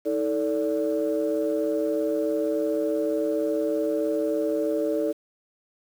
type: tone cluster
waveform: sine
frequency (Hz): 317.5 / 440.9 / 578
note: D#4 / A4 / D5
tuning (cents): +35 / +4 / -28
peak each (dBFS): -26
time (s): 0.05-5.13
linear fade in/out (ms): 20
effects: tanh soft clip ceiling -15 dBFS + 8-bit